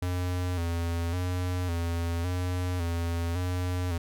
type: tone with vibrato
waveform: square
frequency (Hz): 87.31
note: F2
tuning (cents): 0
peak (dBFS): -28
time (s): 0.02-3.98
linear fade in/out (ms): 5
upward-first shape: square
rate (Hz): 0.9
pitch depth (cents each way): 53
effects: none